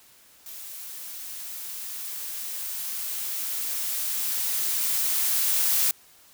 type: noise with level ramp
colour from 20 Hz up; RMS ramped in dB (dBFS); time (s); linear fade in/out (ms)
blue; -40 to -22; 0.46-5.91; 2
effects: white hiss -55 dBFS RMS until 6.33 s